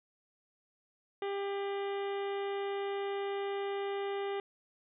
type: harmonic tone with a mistuned harmonic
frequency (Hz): 398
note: G4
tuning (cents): +26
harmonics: 1 / 2 / 3 / 4 / 5 / 6 / 7 / 8 / 9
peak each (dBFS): -34 / -41 / -47 / -52 / -48 / -54 / -53 / -56 / -56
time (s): 1.22-4.4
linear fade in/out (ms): 2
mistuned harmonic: 7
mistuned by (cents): +57
effects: none